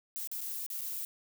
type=noise with dropouts; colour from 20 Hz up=violet; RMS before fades=-38 dBFS; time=0.16-1.05 s; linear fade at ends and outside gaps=0 ms; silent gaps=0.274-0.315 / 0.407-0.413 / 0.664-0.702 / 0.81-0.815 s; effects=none